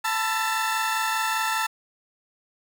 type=tone cluster; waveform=30% pulse; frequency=884 / 995 / 1335 / 1743 / 1813 Hz; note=A5 / B5 / E6 / A6 / A#6; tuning=+8 / +13 / +22 / -17 / -49 cents; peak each=-24 / -31 / -25 / -32 / -32 dBFS; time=0.04-1.67 s; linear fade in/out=10 ms; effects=none